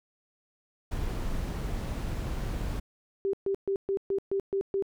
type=noise; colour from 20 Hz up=brown; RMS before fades=-32 dBFS; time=0.91-2.8 s; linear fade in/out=10 ms
type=tone bursts; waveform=sine; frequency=392 Hz; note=G4; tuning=in tune; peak=-25 dBFS; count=8; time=3.25-4.824 s; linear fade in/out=0 ms; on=83 ms; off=130 ms
effects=none